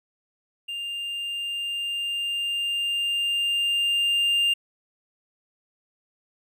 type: tone with level ramp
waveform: triangle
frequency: 2800 Hz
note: F7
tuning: 4 cents sharp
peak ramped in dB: -28 to -17 dBFS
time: 0.68-4.54 s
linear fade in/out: 10 ms
effects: none